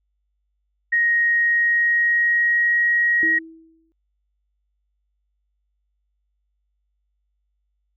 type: tone with pitch glide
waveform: sine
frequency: 1876 to 1893.4 Hz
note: A#6 to A#6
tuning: +11 to +26 cents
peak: -15 dBFS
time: 0.92-3.39 s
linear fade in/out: 10 ms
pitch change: +15 cents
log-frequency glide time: 1.33-2.78 s
type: tone with exponential decay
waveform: sine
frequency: 324.9 Hz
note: E4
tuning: 25 cents flat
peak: -24 dBFS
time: 3.23-3.92 s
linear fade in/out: 0 ms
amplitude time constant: 150 ms
effects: added 50 Hz sine -69 dBFS peak until 7.96 s